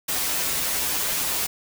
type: noise with comb filter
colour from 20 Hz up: white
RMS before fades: -25 dBFS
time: 0.08-1.47 s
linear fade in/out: 10 ms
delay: 8.6 ms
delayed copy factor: -0.7
effects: none